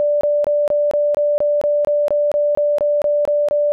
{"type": "tone bursts", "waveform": "sine", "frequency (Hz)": 587.3, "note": "D5", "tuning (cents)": 0, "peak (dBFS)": -13, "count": 16, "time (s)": [0, 3.72], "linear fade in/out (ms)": 0, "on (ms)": 210, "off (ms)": 24, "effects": []}